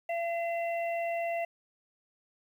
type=harmonic tone; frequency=679 Hz; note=F5; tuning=49 cents flat; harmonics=1 / 3 / 4; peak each=-30 / -40 / -42 dBFS; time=0.09-1.45 s; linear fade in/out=5 ms; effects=10-bit